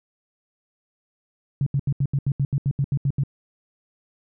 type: tone bursts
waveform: sine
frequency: 138.59 Hz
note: C#3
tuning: in tune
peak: -18 dBFS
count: 13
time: 1.61-3.236 s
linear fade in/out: 2 ms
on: 54 ms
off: 77 ms
effects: none